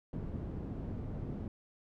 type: low-pass noise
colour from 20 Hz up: white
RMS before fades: -40 dBFS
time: 0.13-1.48 s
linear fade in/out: 2 ms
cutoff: 210 Hz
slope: 12 dB/octave
effects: none